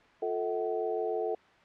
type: tone cluster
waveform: sine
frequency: 355.1 / 441.8 / 647 / 752 Hz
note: F4 / A4 / E5 / F#5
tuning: +29 / +7 / -32 / +28 cents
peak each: -37 / -31 / -37 / -37 dBFS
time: 0.22-1.35 s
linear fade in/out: 5 ms
effects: white hiss -58 dBFS RMS until 1.64 s + low-pass 2000 Hz 12 dB/octave